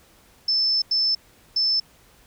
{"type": "tone bursts at uneven times", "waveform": "sine", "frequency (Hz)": 5274, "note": "E8", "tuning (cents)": 0, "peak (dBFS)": -18, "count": 3, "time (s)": [[0.48, 0.82], [0.91, 1.15], [1.56, 1.8]], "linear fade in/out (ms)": 5, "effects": ["pink hiss -55 dBFS RMS until 2.26 s"]}